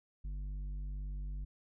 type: tone with tanh clipping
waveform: triangle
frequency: 49 Hz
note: G1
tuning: in tune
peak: -39 dBFS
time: 0.24-1.45 s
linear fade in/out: 10 ms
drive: 12 dB
effects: none